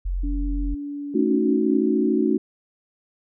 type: tone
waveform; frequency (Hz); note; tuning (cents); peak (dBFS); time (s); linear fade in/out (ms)
sine; 44.59; F1; +37; -22; 0.05-0.75; 10
type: tone with pitch glide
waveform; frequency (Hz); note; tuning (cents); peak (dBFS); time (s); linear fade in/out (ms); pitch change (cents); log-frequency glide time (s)
sine; 287.4 to 281.6; D4 to C#4; -37 to +27; -28; 0.23-1.84; 10; -36; 1.01-1.56
type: chord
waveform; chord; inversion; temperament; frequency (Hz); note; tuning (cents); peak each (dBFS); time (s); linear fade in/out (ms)
sine; D# half-diminished seventh; second; equal; 220 / 277.2 / 311.1 / 370; A3 / C#4 / D#4 / F#4; 0 / 0 / 0 / 0; -23; 1.14-2.38; 10
effects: none